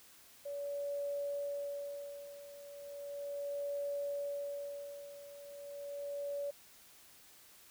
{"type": "tone with tremolo", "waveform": "sine", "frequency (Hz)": 570, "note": "C#5", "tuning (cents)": 48, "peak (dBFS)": -35, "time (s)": [0.45, 6.51], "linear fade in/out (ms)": 10, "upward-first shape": "sine", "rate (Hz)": 0.36, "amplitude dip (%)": 80, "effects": ["white hiss -60 dBFS RMS until 7.7 s"]}